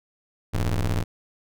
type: ring-modulated tone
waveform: 35% pulse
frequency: 61.2 Hz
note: B1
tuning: 15 cents flat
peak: -17 dBFS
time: 0.53-1.04 s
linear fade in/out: 20 ms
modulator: 38.8 Hz
effects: none